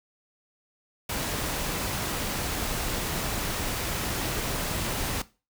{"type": "noise", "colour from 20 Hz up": "pink", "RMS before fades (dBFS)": -30, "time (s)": [1.09, 5.22], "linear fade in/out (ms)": 5, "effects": ["noise-tail reverb RT60 0.3 s tail -18 dB re dry"]}